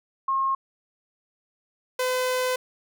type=tone pair in turn; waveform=sine / sawtooth; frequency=1076 / 507.8 Hz; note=C6 / B4; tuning=+48 / +48 cents; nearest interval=octave + minor second; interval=1300 cents; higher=first; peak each=-21 / -19 dBFS; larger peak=second; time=0.28-0.55 / 1.99-2.56 s; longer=second; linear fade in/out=5 ms; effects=none